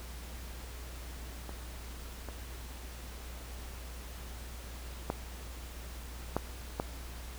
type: clicks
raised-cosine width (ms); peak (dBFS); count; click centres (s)
1; -28 / -28 / -17 / -15 / -17; 5; 1.493 / 2.287 / 5.101 / 6.366 / 6.799
effects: added 60 Hz sine -43 dBFS peak until 7.38 s + pink hiss -49 dBFS RMS until 7.38 s